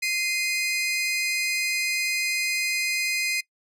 sawtooth tone pair together, 2083 / 2477 Hz, C7 / D#7, -8 / -8 cents, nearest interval minor third, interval 300 cents, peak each -23 dBFS, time 0.02-3.41 s, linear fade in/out 10 ms, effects noise-tail reverb RT60 0.1 s tail -22 dB re dry + low-pass 12000 Hz 12 dB/octave

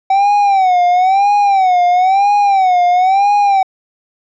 triangle tone with vibrato, 763 Hz, G5, 47 cents flat, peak -6 dBFS, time 0.1-3.63 s, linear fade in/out 5 ms, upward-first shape sine, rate 1 Hz, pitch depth 130 cents each way, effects resampled to 16000 Hz

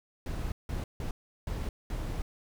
brown noise bursts at uneven times, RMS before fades -34 dBFS, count 5, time 0.26-0.52 / 0.69-0.84 / 1-1.11 / 1.47-1.69 / 1.9-2.22 s, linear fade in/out 2 ms, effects none

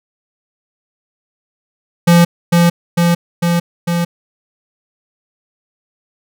square tone with echo, 171.7 Hz, F3, 29 cents flat, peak -6 dBFS, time 2.07-2.25 s, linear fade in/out 10 ms, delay 450 ms, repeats 4, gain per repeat -2 dB, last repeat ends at 4.05 s, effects none

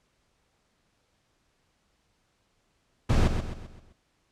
brown noise with echo, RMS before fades -21 dBFS, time 3.09-3.28 s, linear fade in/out 10 ms, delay 130 ms, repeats 5, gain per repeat -7 dB, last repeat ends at 3.93 s, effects pink hiss -71 dBFS RMS until 4.31 s + low-pass 8000 Hz 12 dB/octave

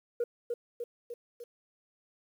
sine tone with echo, 476.3 Hz, A#4, 37 cents sharp, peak -25 dBFS, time 0.2-0.24 s, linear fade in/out 5 ms, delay 300 ms, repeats 4, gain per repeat -4 dB, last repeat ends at 1.44 s, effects tanh soft clip ceiling -25 dBFS + 10-bit

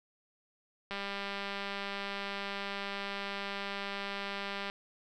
click train, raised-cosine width 0.3 ms, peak -22 dBFS, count 755, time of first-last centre 0.91-4.699 s, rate 199 Hz, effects none

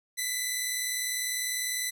10% pulse tone pair together, 1980 / 2020 Hz, B6 / B6, +4 / +39 cents, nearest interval unison, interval 35 cents, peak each -23 dBFS, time 0.17-1.91 s, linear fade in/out 20 ms, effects none

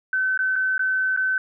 sine tone with dropouts, 1525 Hz, G6, 48 cents flat, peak -19 dBFS, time 0.13-1.38 s, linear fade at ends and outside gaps 2 ms, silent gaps 0.376-0.39 / 0.557-0.561 / 0.78-0.793 / 1.164-1.173 s, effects none

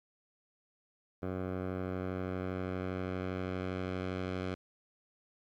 10% pulse tone with low-pass filter sweep, 92.5 Hz, F#2, in tune, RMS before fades -37 dBFS, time 1.22-4.55 s, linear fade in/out 10 ms, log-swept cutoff 1200 to 3500 Hz, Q 0.78, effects 11-bit

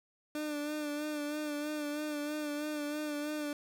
30% pulse tone with vibrato, 297.9 Hz, D4, 25 cents sharp, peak -32 dBFS, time 0.35-3.53 s, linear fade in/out 2 ms, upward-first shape sine, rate 3.1 Hz, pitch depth 36 cents each way, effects none

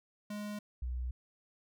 square / sine tone pair in turn, 208 / 61.97 Hz, G#3 / B1, +3 / +7 cents, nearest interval octave + major sixth, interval 2096 cents, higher first, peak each -39 / -34 dBFS, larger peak second, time 0.3-0.59 / 0.82-1.11 s, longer neither, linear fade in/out 5 ms, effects none

